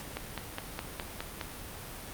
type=click train; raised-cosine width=0.3 ms; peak=-18 dBFS; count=7; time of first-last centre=0.17-1.412 s; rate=4.83 Hz; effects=pink hiss -43 dBFS RMS until 2.13 s + Opus 48 kbps